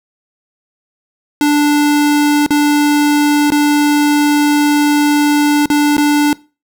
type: tone with dropouts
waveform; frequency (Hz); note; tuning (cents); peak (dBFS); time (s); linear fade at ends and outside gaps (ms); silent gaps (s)
square; 293.7; D4; 0; -9; 1.41-6.33; 1; 2.463-2.506 / 3.503-3.52 / 5.658-5.701 / 5.968-5.98
effects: noise-tail reverb RT60 0.3 s tail -21 dB re dry